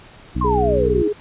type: harmonic tone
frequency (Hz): 61.74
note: B1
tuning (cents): 0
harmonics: 1 / 2 / 3 / 4 / 5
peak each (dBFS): -22 / -25 / -27 / -28 / -29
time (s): 0.35-1.03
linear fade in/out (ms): 10
type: exponential sweep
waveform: sine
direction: down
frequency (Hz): 1100 to 305.1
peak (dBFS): -18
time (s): 0.41-1.08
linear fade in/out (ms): 5
type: tone with vibrato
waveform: sine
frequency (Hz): 415.3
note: G#4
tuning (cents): 0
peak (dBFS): -18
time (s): 0.44-1.13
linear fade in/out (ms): 10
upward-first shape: triangle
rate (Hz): 6.6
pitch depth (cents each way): 10
effects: pink hiss -44 dBFS RMS until 1.2 s + resampled to 8000 Hz